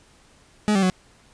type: tone with pitch steps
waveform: 40% pulse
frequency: 210.8 / 193.7 / 184.8 Hz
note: G#3 / G3 / F#3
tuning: +26 / -20 / -2 cents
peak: -16 dBFS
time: 0.68-0.899 s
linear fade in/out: 0 ms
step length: 73 ms
effects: pink hiss -55 dBFS RMS until 1.33 s + resampled to 22050 Hz